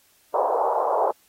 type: band-pass noise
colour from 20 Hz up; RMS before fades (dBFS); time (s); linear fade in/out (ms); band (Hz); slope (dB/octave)
white; -22; 0.34-1.11; 2; 430 to 990; 48
effects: white hiss -60 dBFS RMS until 1.28 s + AAC 48 kbps